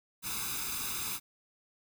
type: noise with comb filter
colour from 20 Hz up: white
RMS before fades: -36 dBFS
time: 0.22-1.2 s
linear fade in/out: 50 ms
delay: 0.8 ms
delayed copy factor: +0.8
effects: none